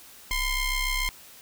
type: ring-modulated tone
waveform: sawtooth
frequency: 1046.5 Hz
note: C6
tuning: in tune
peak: -18 dBFS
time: 0.31-1.09 s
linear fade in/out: 0 ms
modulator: 1080 Hz
effects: white hiss -49 dBFS RMS until 1.41 s